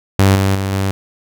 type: tone with level steps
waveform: sawtooth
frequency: 97.1 Hz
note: G2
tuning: 16 cents flat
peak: -4 / -8 / -13 / -11 dBFS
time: 0.19-0.91 s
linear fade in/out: 0 ms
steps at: 0.35 / 0.55 / 0.72 s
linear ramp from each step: 5 ms
effects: none